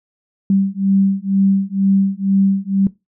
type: beating tone pair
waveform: sine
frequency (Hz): 194 / 196.1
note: G3 / G3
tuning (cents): -18 / +1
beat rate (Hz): 2.1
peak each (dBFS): -16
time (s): 0.5-2.87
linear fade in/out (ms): 2
effects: noise-tail reverb RT60 0.2 s tail -19 dB re dry